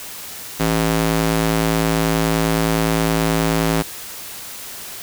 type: tone with high-pass filter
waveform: square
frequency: 54.8 Hz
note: A1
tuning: 6 cents flat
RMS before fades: -18 dBFS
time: 0.59-3.83 s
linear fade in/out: 20 ms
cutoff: 160 Hz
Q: 0.78
effects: white hiss -33 dBFS RMS until 5.02 s